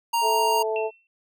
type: tone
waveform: square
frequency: 932.3 Hz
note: A#5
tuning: in tune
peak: -21 dBFS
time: 0.13-0.63 s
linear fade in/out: 10 ms
type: harmonic tone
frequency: 219.3 Hz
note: A3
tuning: 6 cents flat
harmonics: 2 / 3 / 4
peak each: -25 / -29 / -31 dBFS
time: 0.21-0.91 s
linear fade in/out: 50 ms
type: tone with exponential decay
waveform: sine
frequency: 2699 Hz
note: E7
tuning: 40 cents sharp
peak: -28 dBFS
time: 0.76-1.07 s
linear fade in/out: 1 ms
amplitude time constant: 66 ms
effects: none